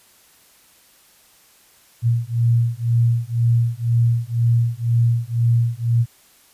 sine beating tone pair, 116.54 / 118.54 Hz, A#2 / A#2, 0 / +29 cents, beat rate 2 Hz, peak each -18 dBFS, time 2.02-6.06 s, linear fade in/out 50 ms, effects white hiss -53 dBFS RMS until 6.53 s + resampled to 32000 Hz

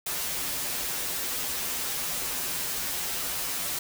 white noise with comb filter, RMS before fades -31 dBFS, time 0.06-3.79 s, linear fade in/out 5 ms, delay 9.3 ms, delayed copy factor -0.95, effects none

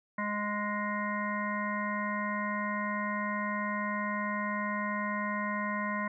harmonic tone with a mistuned harmonic, 207.7 Hz, G#3, in tune, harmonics 1 / 3 / 5 / 7 / 9 / 10, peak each -35 / -40 / -35 / -42 / -37 / -43 dBFS, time 0.18-6.08 s, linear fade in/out 5 ms, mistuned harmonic 10, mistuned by +16 cents, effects none

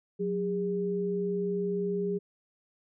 sine tone pair together, 182.64 / 405.9 Hz, F#3 / G#4, -22 / -40 cents, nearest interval octave + major second, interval 1382 cents, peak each -32 / -29 dBFS, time 0.19-2.19 s, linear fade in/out 20 ms, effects none

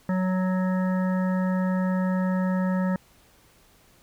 harmonic tone, 185.5 Hz, F#3, 5 cents sharp, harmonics 1 / 3 / 5 / 7 / 9 / 10, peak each -22 / -32 / -36 / -39 / -41 / -42 dBFS, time 0.09-2.96 s, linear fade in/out 2 ms, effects pink hiss -58 dBFS RMS until 4.02 s

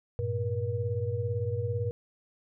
sine tone cluster, 97.7 / 115.5 / 477.6 Hz, G2 / A#2 / A#4, -5 / -16 / +42 cents, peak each -32 / -32 / -33 dBFS, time 0.19-1.91 s, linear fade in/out 0 ms, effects none

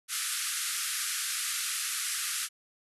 white band-pass noise, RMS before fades -33 dBFS, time 0.08-2.49 s, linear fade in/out 50 ms, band 1200 to 12000 Hz, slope 96 dB/octave, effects none

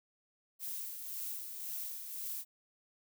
violet noise with tremolo, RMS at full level -40 dBFS, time 0.59-2.45 s, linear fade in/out 50 ms, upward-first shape sine, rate 1.9 Hz, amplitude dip 45%, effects none

